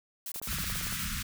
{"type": "noise bursts", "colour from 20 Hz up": "blue", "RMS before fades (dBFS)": -38, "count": 10, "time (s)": [0.26, 1.047], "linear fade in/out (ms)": 2, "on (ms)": 58, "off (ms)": 23}
{"type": "click train", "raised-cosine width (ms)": 1, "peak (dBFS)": -32, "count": 11, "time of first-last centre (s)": [0.36, 0.925], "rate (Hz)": 17.7}
{"type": "band-stop noise", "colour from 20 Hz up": "pink", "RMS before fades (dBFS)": -35, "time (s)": [0.47, 1.23], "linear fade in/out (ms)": 10, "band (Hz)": [240, 1200], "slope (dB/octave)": 48}
{"effects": []}